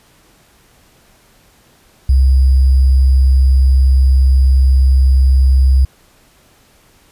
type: tone with sample-and-hold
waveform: sine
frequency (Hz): 65.8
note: C2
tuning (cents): +10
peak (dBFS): -6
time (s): 2.09-5.85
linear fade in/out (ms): 5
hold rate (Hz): 4900
effects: pink hiss -50 dBFS RMS until 7.11 s + resampled to 32000 Hz